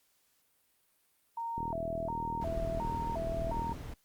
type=tone with vibrato; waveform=sine; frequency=782 Hz; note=G5; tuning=4 cents flat; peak=-34 dBFS; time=1.37-3.73 s; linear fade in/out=5 ms; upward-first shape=square; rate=1.4 Hz; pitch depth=290 cents each way
type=click train; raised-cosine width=3 ms; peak=-27 dBFS; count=87; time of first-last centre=1.58-3.719 s; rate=40.2 Hz
type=noise; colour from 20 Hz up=brown; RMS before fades=-40 dBFS; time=2.41-3.94 s; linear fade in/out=5 ms
effects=white hiss -72 dBFS RMS until 4.04 s + Opus 48 kbps